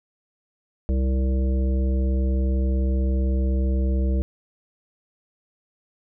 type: harmonic tone with a mistuned harmonic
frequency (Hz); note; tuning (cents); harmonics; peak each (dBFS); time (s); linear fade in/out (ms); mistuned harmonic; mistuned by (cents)
65.41; C2; 0; 1 / 3 / 5 / 7 / 9; -19 / -29 / -33 / -36 / -38; 0.89-4.22; 0; 9; -24
effects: none